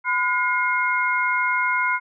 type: tone cluster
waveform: sine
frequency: 1006 / 1438 / 2141 Hz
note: B5 / F#6 / C7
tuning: +32 / -50 / +39 cents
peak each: -23 dBFS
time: 0.04-2 s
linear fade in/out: 50 ms
effects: none